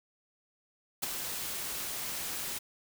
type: noise with ADSR envelope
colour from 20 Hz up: white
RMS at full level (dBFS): -30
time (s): 1.02-2.59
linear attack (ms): 15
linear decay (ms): 15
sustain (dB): -7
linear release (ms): 14
effects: none